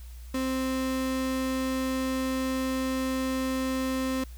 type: tone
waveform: 35% pulse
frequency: 261.6 Hz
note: C4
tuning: in tune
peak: -25 dBFS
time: 0.34-4.24 s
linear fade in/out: 5 ms
effects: added 60 Hz sine -40 dBFS peak until 4.37 s + white hiss -56 dBFS RMS until 4.37 s